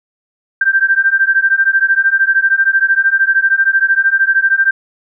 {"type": "beating tone pair", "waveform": "sine", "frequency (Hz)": [1568, 1581], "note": ["G6", "G6"], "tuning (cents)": [0, 14], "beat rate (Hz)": 13, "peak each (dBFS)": -12, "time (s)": [0.61, 4.71], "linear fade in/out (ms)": 5, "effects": []}